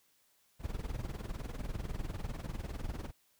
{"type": "noise with tremolo", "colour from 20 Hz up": "brown", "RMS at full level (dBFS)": -36, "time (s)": [0.59, 3.12], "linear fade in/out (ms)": 50, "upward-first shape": "sine", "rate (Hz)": 20, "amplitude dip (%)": 80, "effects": ["white hiss -71 dBFS RMS until 3.39 s"]}